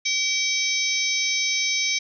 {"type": "harmonic tone with a mistuned harmonic", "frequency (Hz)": 765, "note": "G5", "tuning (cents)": -42, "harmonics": [3, 4, 5, 6, 7, 8], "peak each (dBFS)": [-25, -33, -29, -35, -27, -27], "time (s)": [0.05, 1.99], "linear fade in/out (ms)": 10, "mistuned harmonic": 4, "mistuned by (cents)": 73, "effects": []}